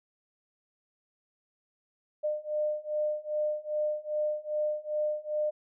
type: beating tone pair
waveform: sine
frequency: 603 / 605.5 Hz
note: D5 / D#5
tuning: +46 / -47 cents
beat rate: 2.5 Hz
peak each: -32 / -31 dBFS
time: 2.23-5.51 s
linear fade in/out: 20 ms
effects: none